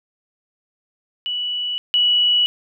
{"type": "tone pair in turn", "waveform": "sine", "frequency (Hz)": [2950, 2939], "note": ["F#7", "F#7"], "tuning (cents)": [-6, -12], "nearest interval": "unison", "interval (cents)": 6, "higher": "first", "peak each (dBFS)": [-21, -13], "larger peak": "second", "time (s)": [[1.26, 1.78], [1.94, 2.46]], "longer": "neither", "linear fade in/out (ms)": 0, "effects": []}